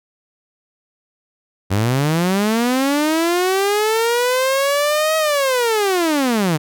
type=linear two-way sweep; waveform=sawtooth; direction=up then down; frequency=92.5 to 638 to 145 Hz; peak=-11 dBFS; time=1.7-6.58 s; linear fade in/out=20 ms; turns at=5.17 s; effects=none